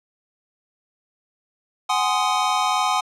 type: chord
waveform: square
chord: Ab dominant seventh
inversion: third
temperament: just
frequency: 747.5 / 830.6 / 1038.3 / 1245.9 Hz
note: Gb5 / Ab5 / C6 / Eb6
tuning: +17 / 0 / -14 / +2 cents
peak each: -25 dBFS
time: 1.89-3.01 s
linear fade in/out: 10 ms
effects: low-pass 8000 Hz 12 dB/octave